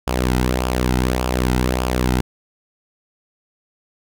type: tone with flanger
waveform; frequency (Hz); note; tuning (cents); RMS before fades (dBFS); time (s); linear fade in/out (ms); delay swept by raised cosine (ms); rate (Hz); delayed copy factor
sawtooth; 62.6; B1; +24; -19; 0.07-2.21; 5; 0.49 to 1.79; 1.7; -0.55
effects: none